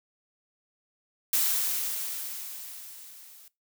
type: noise with level ramp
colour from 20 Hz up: blue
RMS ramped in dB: -24 to -52 dBFS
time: 1.33-3.48 s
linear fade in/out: 2 ms
effects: noise-tail reverb RT60 0.2 s tail -20 dB re dry